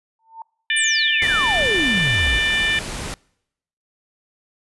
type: tone with exponential growth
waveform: sine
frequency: 899 Hz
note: A5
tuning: 37 cents sharp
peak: -28 dBFS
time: 0.19-0.42 s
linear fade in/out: 2 ms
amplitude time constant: 49 ms
type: harmonic tone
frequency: 593 Hz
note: D5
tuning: 17 cents sharp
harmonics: 3 / 4 / 5 / 6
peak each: -20 / -22 / -24 / -26 dBFS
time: 0.7-2.79 s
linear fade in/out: 2 ms
type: exponential sweep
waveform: sine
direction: down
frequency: 9397 to 48.83 Hz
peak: -21 dBFS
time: 0.76-2.39 s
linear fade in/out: 10 ms
type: noise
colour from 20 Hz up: pink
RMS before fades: -29 dBFS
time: 1.22-3.14 s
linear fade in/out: 0 ms
effects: noise-tail reverb RT60 0.8 s tail -26 dB re dry + resampled to 24000 Hz